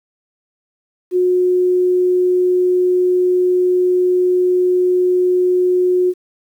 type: tone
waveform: sine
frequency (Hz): 362.8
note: F#4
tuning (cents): -34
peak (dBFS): -11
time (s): 1.11-6.14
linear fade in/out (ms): 50
effects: 8-bit